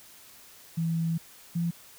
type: tone pair in turn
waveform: sine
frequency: 164.81 / 169.84 Hz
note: E3 / F3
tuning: 0 / -48 cents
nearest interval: minor second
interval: 52 cents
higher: second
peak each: -25 dBFS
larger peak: neither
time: 0.77-1.18 / 1.55-1.71 s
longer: first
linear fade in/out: 10 ms
effects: white hiss -52 dBFS RMS until 1.98 s